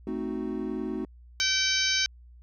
triangle chord, A diminished seventh, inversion none, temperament equal, 220 / 261.6 / 311.1 / 370 Hz, A3 / C4 / Eb4 / Gb4, 0 / 0 / 0 / 0 cents, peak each -33 dBFS, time 0.07-1.05 s, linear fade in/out 2 ms
harmonic tone, 770 Hz, G5, 31 cents flat, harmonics 2 / 3 / 4 / 5 / 6 / 7 / 8, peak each -31 / -31 / -31 / -31 / -31 / -31 / -31 dBFS, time 1.4-2.06 s, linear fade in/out 0 ms
effects added 60 Hz sine -48 dBFS peak until 2.42 s

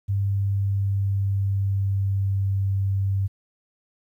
sine tone with pitch glide, 99.2 to 97.66 Hz, G2 to G2, +21 to -6 cents, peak -20 dBFS, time 0.08-3.28 s, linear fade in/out 20 ms, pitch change -27 cents, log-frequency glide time 0.27-2.66 s, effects 10-bit

